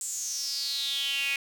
sawtooth tone with high-pass filter sweep, 277.2 Hz, C#4, in tune, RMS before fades -31 dBFS, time 0.01-1.36 s, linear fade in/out 2 ms, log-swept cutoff 7800 to 2400 Hz, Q 7.6, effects none

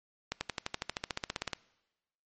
accelerating click train, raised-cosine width 0.2 ms, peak -15 dBFS, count 18, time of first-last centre 0.32-1.533 s, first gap 90 ms, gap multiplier 0.97, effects noise-tail reverb RT60 1.0 s tail -22 dB re dry + MP3 32 kbps

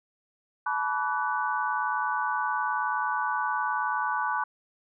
sine tone cluster, 861 / 980 / 1149 / 1490 Hz, A5 / B5 / D6 / F#6, -38 / -14 / -38 / +12 cents, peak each -31 dBFS, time 0.66-4.44 s, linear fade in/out 5 ms, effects none

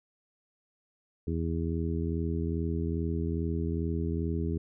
harmonic tone, 82.41 Hz, E2, in tune, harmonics 1 / 2 / 3 / 4 / 5, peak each -31 / -34 / -36 / -37 / -38 dBFS, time 1.27-4.58 s, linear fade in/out 5 ms, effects none

